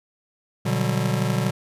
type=chord; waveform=square; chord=G major seventh; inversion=first; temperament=just; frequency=122.5 / 147 / 183.75 / 196 Hz; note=B2 / D3 / F#3 / G3; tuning=-14 / +2 / -12 / 0 cents; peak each=-25 / -27 / -28 / -29 dBFS; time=0.65-1.51 s; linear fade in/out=10 ms; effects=resampled to 32000 Hz